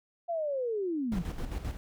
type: linear sweep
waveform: sine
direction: down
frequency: 698.5 to 155.8 Hz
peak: -29 dBFS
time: 0.28-1.23 s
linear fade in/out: 20 ms
type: noise with tremolo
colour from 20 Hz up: brown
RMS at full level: -34 dBFS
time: 1.12-1.77 s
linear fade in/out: 0 ms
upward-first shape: square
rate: 7.6 Hz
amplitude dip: 55%
effects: none